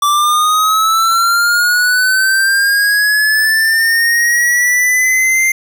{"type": "linear sweep", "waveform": "square", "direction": "up", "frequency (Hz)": [1160, 2101], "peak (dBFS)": -10, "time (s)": [0.02, 5.52], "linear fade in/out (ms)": 5, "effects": ["7-bit"]}